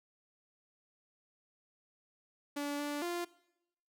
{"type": "tone with pitch steps", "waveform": "sawtooth", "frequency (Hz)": [288.1, 291.3, 347.8], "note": ["D4", "D4", "F4"], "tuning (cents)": [-33, -14, -7], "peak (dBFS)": -31, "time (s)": [2.56, 3.25], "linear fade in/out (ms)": 10, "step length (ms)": 230, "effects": ["noise-tail reverb RT60 0.8 s tail -20 dB re dry"]}